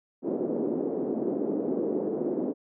white band-pass noise, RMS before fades -29 dBFS, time 0.22-2.54 s, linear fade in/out 50 ms, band 240 to 420 Hz, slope 24 dB/octave, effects none

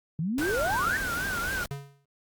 sine exponential sweep, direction up, 148.7 to 1864.7 Hz, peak -26 dBFS, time 0.19-0.97 s, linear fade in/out 2 ms
pink noise, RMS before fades -35 dBFS, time 0.38-1.66 s, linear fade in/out 2 ms
sine tone with vibrato, 1480 Hz, F#6, in tune, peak -29 dBFS, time 0.41-1.64 s, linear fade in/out 5 ms, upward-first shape triangle, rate 3.8 Hz, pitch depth 150 cents each way
square tone with exponential decay, 140.2 Hz, C#3, 20 cents sharp, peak -30 dBFS, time 1.71-2.05 s, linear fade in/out 0 ms, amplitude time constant 73 ms
effects Opus 48 kbps

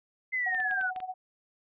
sine linear sweep, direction down, 2073 to 1435 Hz, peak -27 dBFS, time 0.32-0.91 s, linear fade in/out 20 ms
sine tone with tremolo, 744 Hz, F#5, 9 cents sharp, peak -31 dBFS, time 0.46-1.14 s, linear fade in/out 5 ms, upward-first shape sine, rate 16 Hz, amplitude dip 80%
clicks, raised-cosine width 0.2 ms, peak -26 dBFS, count 6, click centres 0.547 / 0.602 / 0.711 / 0.812 / 0.962 / 1.003 s
effects resampled to 8000 Hz

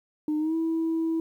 sine tone with pitch glide, 304.2 to 326 Hz, D#4 to E4, -39 to -19 cents, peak -22 dBFS, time 0.28-1.2 s, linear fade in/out 2 ms, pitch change +120 cents, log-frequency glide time 0.38-0.55 s, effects tanh soft clip ceiling -21 dBFS + 10-bit

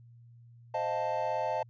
triangle chord, F dominant seventh, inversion second, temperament equal, 523.3 / 622.3 / 698.5 / 880 Hz, C5 / Eb5 / F5 / A5, 0 / 0 / 0 / 0 cents, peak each -35 / -32 / -35 / -31 dBFS, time 0.74-1.63 s, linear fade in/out 5 ms, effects added 118 Hz sine -52 dBFS peak until 1.69 s + resampled to 16000 Hz

